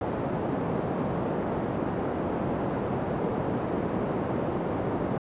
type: band-pass noise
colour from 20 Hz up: pink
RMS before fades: -29 dBFS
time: 0.01-5.18 s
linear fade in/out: 2 ms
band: 150 to 740 Hz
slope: 12 dB/octave
effects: resampled to 8000 Hz